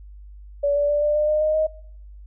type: tone with pitch steps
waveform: sine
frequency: 572 / 579.3 / 586.7 / 594.2 / 601.8 / 609.5 / 617.3 / 625.2 Hz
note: D5 / D5 / D5 / D5 / D5 / D#5 / D#5 / D#5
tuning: -46 / -24 / -2 / +20 / +42 / -36 / -14 / +8 cents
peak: -17 dBFS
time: 0.63-1.67 s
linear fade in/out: 10 ms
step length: 130 ms
effects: noise-tail reverb RT60 0.7 s tail -24 dB re dry + added 50 Hz sine -39 dBFS peak until 2.26 s